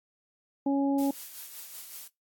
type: harmonic tone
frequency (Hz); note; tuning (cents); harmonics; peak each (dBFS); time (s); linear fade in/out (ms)
277.6; C#4; +3; 1 / 2 / 3; -24 / -34 / -35; 0.66-1.11; 5
type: noise with tremolo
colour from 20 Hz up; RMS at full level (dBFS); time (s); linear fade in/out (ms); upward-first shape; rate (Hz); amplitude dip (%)
blue; -41; 0.98-2.08; 5; sine; 5.3; 45
effects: noise-tail reverb RT60 0.2 s tail -23 dB re dry + AAC 64 kbps